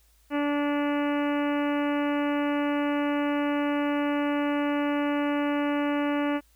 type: harmonic tone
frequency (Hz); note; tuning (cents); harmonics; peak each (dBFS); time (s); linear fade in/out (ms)
290; D4; -22; 1 / 2 / 3 / 4 / 5 / 6 / 7 / 8 / 9 / 10; -25 / -31 / -35 / -37 / -39 / -41 / -42 / -43 / -44 / -45; 0.3-6.41; 50
effects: added 54 Hz sine -60 dBFS peak until 6.55 s + white hiss -65 dBFS RMS until 6.55 s